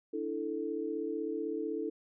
sine chord, D suspended second, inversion none, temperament equal, 293.7 / 329.6 / 440 Hz, D4 / E4 / A4, 0 / 0 / 0 cents, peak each -39 / -37 / -36 dBFS, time 0.13-1.9 s, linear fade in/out 10 ms, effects none

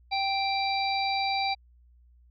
harmonic tone, 784 Hz, G5, in tune, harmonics 1 / 3 / 5 / 6, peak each -27 / -32 / -34 / -35 dBFS, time 0.11-1.55 s, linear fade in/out 20 ms, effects added 60 Hz sine -55 dBFS peak until 2.3 s

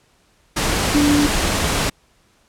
sine tone in noise, 291.8 Hz, D4, 11 cents flat, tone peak -13 dBFS, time 0.94-1.27 s, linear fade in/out 10 ms, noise pink, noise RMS -19 dBFS, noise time 0.56-1.9 s, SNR +3 dB, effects pink hiss -58 dBFS RMS until 2.48 s + low-pass 10000 Hz 12 dB/octave

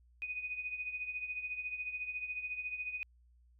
sine tone with tremolo, 2489 Hz, D#7, in tune, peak -34 dBFS, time 0.22-3.03 s, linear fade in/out 0 ms, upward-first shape triangle, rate 14 Hz, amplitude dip 75%, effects added 60 Hz sine -62 dBFS peak until 3.59 s

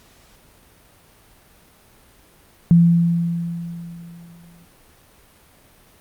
sine tone with exponential decay, 170 Hz, F3, 46 cents flat, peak -7 dBFS, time 2.71-4.65 s, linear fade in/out 0 ms, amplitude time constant 420 ms, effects pink hiss -52 dBFS RMS until 6 s + Opus 48 kbps

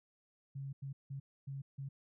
sine tone bursts at uneven times, 137.3 Hz, C#3, 16 cents flat, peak -40 dBFS, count 5, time 0.55-0.73 / 0.82-0.93 / 1.1-1.2 / 1.47-1.62 / 1.78-1.89 s, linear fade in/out 10 ms, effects none

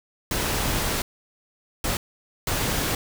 pink noise bursts at uneven times, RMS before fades -25 dBFS, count 3, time 0.31-1.02 / 1.84-1.97 / 2.47-2.95 s, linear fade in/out 2 ms, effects none

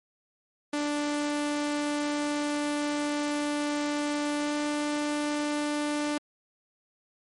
sawtooth tone with pitch glide, 293.7 to 295.6 Hz, D4 to D4, 0 to +11 cents, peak -23 dBFS, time 0.73-6.18 s, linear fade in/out 5 ms, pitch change +11 cents, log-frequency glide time 4.41-4.55 s, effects MP3 48 kbps

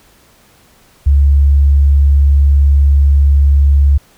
sine tone, 70.4 Hz, C#2, 27 cents sharp, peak -5 dBFS, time 1.06-3.98 s, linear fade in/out 10 ms, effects pink hiss -48 dBFS RMS until 4.17 s

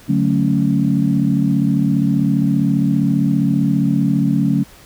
sine chord, D major seventh, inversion none, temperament equal with one note detuned, 144.81 / 185 / 220 / 277.2 Hz, D3 / F#3 / A3 / C#4, -24 / 0 / 0 / 0 cents, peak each -18 dBFS, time 0.08-4.64 s, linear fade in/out 20 ms, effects tanh soft clip ceiling -2 dBFS + pink hiss -44 dBFS RMS until 4.85 s

